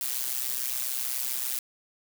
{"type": "noise with amplitude modulation", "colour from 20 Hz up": "blue", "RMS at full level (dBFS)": -27, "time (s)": [0.01, 1.59], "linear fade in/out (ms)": 2, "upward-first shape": "sine", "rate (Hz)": 127, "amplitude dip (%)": 85, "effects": []}